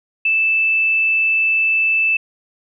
sine tone, 2637 Hz, E7, in tune, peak -13 dBFS, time 0.25-2.17 s, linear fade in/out 5 ms, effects none

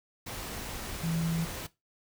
sine tone in noise, 165.2 Hz, E3, 4 cents sharp, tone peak -28 dBFS, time 1.03-1.45 s, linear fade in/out 10 ms, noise pink, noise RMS -39 dBFS, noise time 0.26-1.67 s, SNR +8 dB, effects noise-tail reverb RT60 0.2 s tail -17 dB re dry

